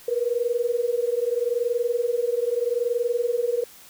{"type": "tone pair together", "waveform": "sine", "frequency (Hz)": [469.1, 489.9], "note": ["A#4", "B4"], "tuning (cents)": [11, -14], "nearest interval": "minor second", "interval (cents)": 75, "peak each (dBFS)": -24, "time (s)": [0.08, 3.64], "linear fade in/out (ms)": 5, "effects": ["white hiss -48 dBFS RMS until 3.89 s"]}